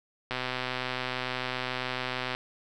click train, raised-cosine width 0.3 ms, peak -15 dBFS, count 260, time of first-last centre 0.31-2.349 s, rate 127 Hz, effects none

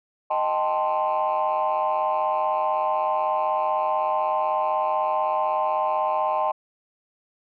sine chord, A half-diminished seventh, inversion second, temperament equal, 622.3 / 784 / 880 / 1046.5 Hz, Eb5 / G5 / A5 / C6, 0 / 0 / 0 / 0 cents, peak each -25 dBFS, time 0.3-6.52 s, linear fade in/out 10 ms, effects tanh soft clip ceiling -15 dBFS

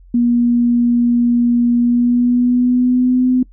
sine tone with pitch glide, 239.4 to 253.5 Hz, A#3 to B3, +46 to +45 cents, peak -10 dBFS, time 0.14-3.43 s, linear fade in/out 5 ms, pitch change +99 cents, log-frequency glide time 1.78-3.28 s, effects noise-tail reverb RT60 0.1 s tail -22 dB re dry + added 44 Hz sine -40 dBFS peak until 3.52 s

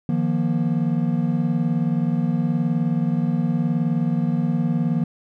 triangle chord, Eb suspended second, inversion none, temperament equal with one note detuned, 155.56 / 174.61 / 236.3 Hz, Eb3 / F3 / Bb3, 0 / 0 / +24 cents, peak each -21 dBFS, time 0.09-5.04 s, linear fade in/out 2 ms, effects none

